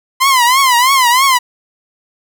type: tone with vibrato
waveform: sawtooth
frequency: 1023 Hz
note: C6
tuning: 39 cents flat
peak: -4 dBFS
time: 0.2-1.39 s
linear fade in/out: 20 ms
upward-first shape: triangle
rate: 3.1 Hz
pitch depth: 160 cents each way
effects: none